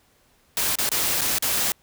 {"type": "noise with dropouts", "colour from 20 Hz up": "white", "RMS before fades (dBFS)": -23, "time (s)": [0.57, 1.72], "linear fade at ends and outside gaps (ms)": 1, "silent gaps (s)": [[0.755, 0.786], [0.891, 0.916], [1.21, 1.215], [1.385, 1.424]], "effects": ["pink hiss -61 dBFS RMS until 1.82 s"]}